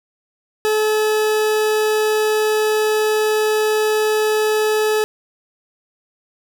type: tone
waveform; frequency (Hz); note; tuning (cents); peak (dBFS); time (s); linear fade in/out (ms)
40% pulse; 429.7; A4; -41; -14; 0.65-5.04; 0
effects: none